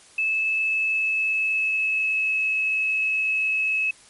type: tone with pitch glide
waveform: sine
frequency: 2613 to 2584 Hz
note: E7 to E7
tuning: -16 to -35 cents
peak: -20 dBFS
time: 0.18-3.91 s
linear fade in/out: 5 ms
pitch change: -19 cents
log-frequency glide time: 0.58-2.42 s
effects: white hiss -51 dBFS RMS until 4.09 s + MP3 48 kbps